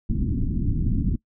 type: low-pass noise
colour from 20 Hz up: pink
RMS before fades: -23 dBFS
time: 0.09-1.16 s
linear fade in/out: 5 ms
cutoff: 300 Hz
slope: 48 dB/octave
effects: noise-tail reverb RT60 0.1 s tail -22 dB re dry